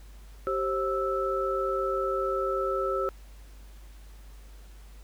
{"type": "tone cluster", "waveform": "sine", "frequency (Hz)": [387.7, 533, 1316], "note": ["G4", "C5", "E6"], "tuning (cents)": [-19, 32, -3], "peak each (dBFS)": -30, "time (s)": [0.47, 3.09], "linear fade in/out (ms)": 0, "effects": ["added 50 Hz sine -45 dBFS peak until 5.03 s", "pink hiss -58 dBFS RMS until 5.03 s"]}